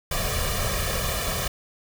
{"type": "noise with comb filter", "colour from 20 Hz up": "pink", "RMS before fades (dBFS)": -26, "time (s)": [0.11, 1.48], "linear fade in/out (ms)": 5, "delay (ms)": 1.7, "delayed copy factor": 0.8, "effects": []}